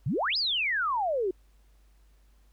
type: exponential two-way sweep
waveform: sine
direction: up then down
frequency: 110 to 5170 to 352.2 Hz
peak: -25 dBFS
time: 0.06-1.31 s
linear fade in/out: 5 ms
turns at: 0.37 s
effects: added 50 Hz sine -57 dBFS peak until 2.52 s + pink hiss -70 dBFS RMS until 2.52 s